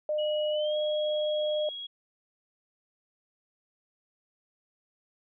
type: tone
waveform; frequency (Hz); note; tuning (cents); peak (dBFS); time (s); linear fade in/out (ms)
sine; 606; D#5; -46; -26; 0.09-1.69; 2
type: tone with pitch glide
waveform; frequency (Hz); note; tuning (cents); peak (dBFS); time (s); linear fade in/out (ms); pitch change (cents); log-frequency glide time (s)
sine; 2914 to 3309; F#7 to G#7; -27 to -7; -36; 0.18-1.87; 10; +220; 0.51-0.76
effects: none